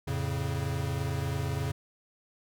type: chord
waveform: square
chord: F augmented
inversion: none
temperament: equal with one note detuned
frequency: 86.75 / 110 / 138.59 Hz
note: F2 / A2 / C#3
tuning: -11 / 0 / 0 cents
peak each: -35 / -36 / -33 dBFS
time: 0.07-1.72 s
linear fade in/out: 10 ms
effects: none